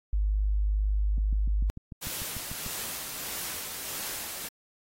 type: tone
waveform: sine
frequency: 51.1 Hz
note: G#1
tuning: 27 cents flat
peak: -23 dBFS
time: 0.13-1.7 s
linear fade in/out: 0 ms
type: click train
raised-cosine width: 5 ms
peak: -27 dBFS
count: 11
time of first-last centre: 1.18-2.664 s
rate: 6.74 Hz
type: noise with tremolo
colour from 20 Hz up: white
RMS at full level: -35 dBFS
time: 2.01-4.49 s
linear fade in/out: 20 ms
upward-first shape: sine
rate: 1.6 Hz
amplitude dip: 30%
effects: AAC 48 kbps